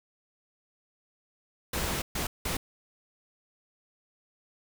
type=noise bursts at uneven times; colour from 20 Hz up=pink; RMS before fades=-31 dBFS; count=3; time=1.73-2.02 / 2.15-2.27 / 2.45-2.57 s; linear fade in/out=5 ms; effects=none